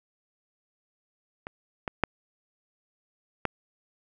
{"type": "clicks", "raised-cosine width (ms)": 0.5, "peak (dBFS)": [-21, -15, -6, -10], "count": 4, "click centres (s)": [1.469, 1.878, 2.037, 3.453], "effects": []}